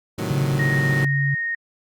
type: chord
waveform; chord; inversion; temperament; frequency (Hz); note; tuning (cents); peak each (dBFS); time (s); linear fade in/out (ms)
20% pulse; A diminished seventh; none; equal; 110 / 130.81 / 155.56 / 185; A2 / C3 / Eb3 / Gb3; 0 / 0 / 0 / 0; -24 / -27 / -25 / -24; 0.18-1.05; 5
type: tone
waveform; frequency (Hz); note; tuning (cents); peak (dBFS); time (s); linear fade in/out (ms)
sine; 138.9; C#3; +4; -19; 0.3-1.35; 10
type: tone with pitch glide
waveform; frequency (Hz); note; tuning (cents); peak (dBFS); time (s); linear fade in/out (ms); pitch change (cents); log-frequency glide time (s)
sine; 1869 to 1856.1; A#6 to A#6; +4 to -8; -22; 0.59-1.55; 5; -12; 0.71-0.83
effects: Opus 48 kbps